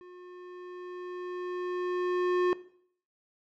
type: tone with level ramp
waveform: square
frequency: 360 Hz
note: F#4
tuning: 47 cents flat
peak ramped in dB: -48 to -23 dBFS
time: 0.01-2.53 s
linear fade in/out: 0 ms
effects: noise-tail reverb RT60 0.6 s tail -18 dB re dry + low-pass 2000 Hz 12 dB/octave